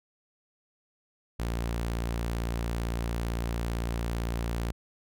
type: tone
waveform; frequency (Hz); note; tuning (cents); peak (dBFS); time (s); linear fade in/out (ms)
sawtooth; 57.8; A#1; -14; -25; 1.39-4.72; 10
effects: none